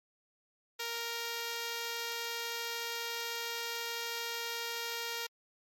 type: tone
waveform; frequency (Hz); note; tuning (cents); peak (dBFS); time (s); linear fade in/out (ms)
5% pulse; 466.2; A#4; 0; -24; 0.79-5.27; 10
effects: MP3 64 kbps